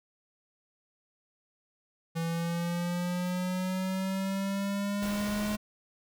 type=linear sweep; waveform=square; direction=up; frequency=164.81 to 210.7 Hz; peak=-30 dBFS; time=2.15-5.57 s; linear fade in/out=20 ms
type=noise; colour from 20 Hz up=pink; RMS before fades=-40 dBFS; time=5.02-5.56 s; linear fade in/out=5 ms
effects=none